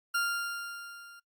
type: tone with level ramp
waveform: 40% pulse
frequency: 1396.9 Hz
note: F6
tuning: in tune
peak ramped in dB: -25 to -49 dBFS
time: 0.14-1.2 s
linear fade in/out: 10 ms
effects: noise-tail reverb RT60 0.1 s tail -21 dB re dry + Opus 32 kbps